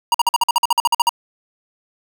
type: tone bursts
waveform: square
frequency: 947 Hz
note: A#5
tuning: 27 cents sharp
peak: -12 dBFS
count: 14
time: 0.12-1.093 s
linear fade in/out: 2 ms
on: 24 ms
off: 49 ms
effects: none